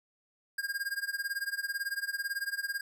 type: tone with tremolo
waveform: square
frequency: 1616 Hz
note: G#6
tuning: 48 cents flat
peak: -30 dBFS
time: 0.58-2.81 s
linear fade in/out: 5 ms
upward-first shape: sine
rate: 18 Hz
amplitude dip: 90%
effects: none